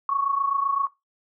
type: tone pair together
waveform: sine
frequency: 1104 / 1131.8 Hz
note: C#6 / C#6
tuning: -7 / +36 cents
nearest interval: unison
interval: 43 cents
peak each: -23 / -26 dBFS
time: 0.09-0.87 s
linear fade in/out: 2 ms
effects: noise-tail reverb RT60 0.2 s tail -18 dB re dry